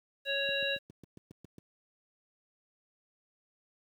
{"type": "harmonic tone", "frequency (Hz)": 554.4, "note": "C#5", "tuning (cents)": 0, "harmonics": [1, 3, 5, 7], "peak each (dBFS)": [-35, -35, -35, -35], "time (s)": [0.25, 0.79], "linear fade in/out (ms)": 50}
{"type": "click train", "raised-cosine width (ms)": 3, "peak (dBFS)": -36, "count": 9, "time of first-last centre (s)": [0.49, 1.583], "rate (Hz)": 7.32}
{"effects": ["high-pass 100 Hz 12 dB/octave", "10-bit"]}